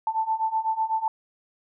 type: beating tone pair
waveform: sine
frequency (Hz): 880 / 888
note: A5 / A5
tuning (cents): 0 / +16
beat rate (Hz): 8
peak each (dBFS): -27 / -25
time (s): 0.07-1.08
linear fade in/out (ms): 2
effects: none